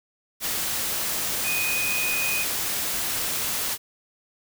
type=tone in noise; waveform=sine; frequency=2489 Hz; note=D#7; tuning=in tune; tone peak=-25 dBFS; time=1.43-2.46 s; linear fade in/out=50 ms; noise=white; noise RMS=-27 dBFS; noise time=0.4-3.78 s; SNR=-1 dB; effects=none

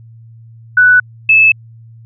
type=tone pair in turn; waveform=sine; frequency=1486 / 2613 Hz; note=F#6 / E7; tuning=+7 / -16 cents; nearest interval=minor seventh; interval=977 cents; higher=second; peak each=-4 dBFS; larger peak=neither; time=0.77-1 / 1.29-1.52 s; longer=neither; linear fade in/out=5 ms; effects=added 114 Hz sine -35 dBFS peak until 2.05 s

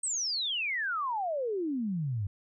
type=exponential sweep; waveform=sine; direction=down; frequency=8500 to 93.8 Hz; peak=-29 dBFS; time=0.03-2.27 s; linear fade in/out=5 ms; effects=none

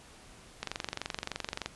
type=click train; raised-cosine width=0.2 ms; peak=-16 dBFS; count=25; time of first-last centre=0.63-1.66 s; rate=23.3 Hz; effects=pink hiss -54 dBFS RMS until 1.75 s + resampled to 24000 Hz

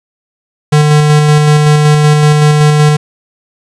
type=tone with tremolo; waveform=square; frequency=150 Hz; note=D3; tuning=37 cents sharp; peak=-4 dBFS; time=0.72-2.97 s; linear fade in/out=10 ms; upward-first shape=square; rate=5.3 Hz; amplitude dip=25%; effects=resampled to 24000 Hz + 7-bit

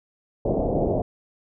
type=low-pass noise; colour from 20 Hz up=white; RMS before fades=-23 dBFS; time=0.45-1.02 s; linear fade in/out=5 ms; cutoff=690 Hz; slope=48 dB/octave; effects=none

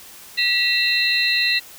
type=tone cluster; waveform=sine; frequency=1954 / 2698 / 3744 / 4089 Hz; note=B6 / E7 / A#7 / C8; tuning=-19 / +40 / +7 / -41 cents; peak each=-22 / -21 / -27 / -20 dBFS; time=0.37-1.6 s; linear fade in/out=20 ms; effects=white hiss -42 dBFS RMS until 1.78 s

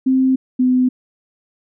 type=tone pair in turn; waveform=sine; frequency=261.6 / 253.6 Hz; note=C4 / B3; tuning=0 / +46 cents; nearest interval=minor second; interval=54 cents; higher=first; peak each=-11 dBFS; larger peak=neither; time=0.06-0.36 / 0.59-0.89 s; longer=neither; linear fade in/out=10 ms; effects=none

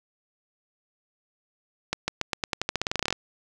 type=accelerating click train; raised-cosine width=0.2 ms; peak=-8 dBFS; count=19; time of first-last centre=1.93-3.126 s; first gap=150 ms; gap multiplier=0.89; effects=none

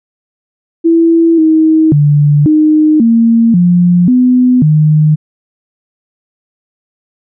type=tone with pitch steps; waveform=sine; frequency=331.6 / 316.7 / 146.4 / 307.8 / 229.7 / 176.3 / 251 / 153.1 Hz; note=E4 / D#4 / D3 / D#4 / A#3 / F3 / B3 / D#3; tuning=+10 / +31 / -5 / -19 / -25 / +17 / +28 / -28 cents; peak=-4 dBFS; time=0.84-5.16 s; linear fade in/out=20 ms; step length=540 ms; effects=none

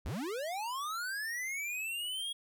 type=linear sweep; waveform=square; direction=up; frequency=37.29 to 3322 Hz; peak=-36 dBFS; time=0.05-2.33 s; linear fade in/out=10 ms; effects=none

